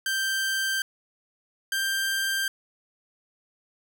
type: tone pair in turn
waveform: sawtooth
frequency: 1568 / 1578.9 Hz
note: G6 / G6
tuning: 0 / +12 cents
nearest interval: unison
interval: 12 cents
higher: second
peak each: -21 dBFS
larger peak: neither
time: 0.06-0.82 / 1.72-2.48 s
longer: neither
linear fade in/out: 2 ms
effects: none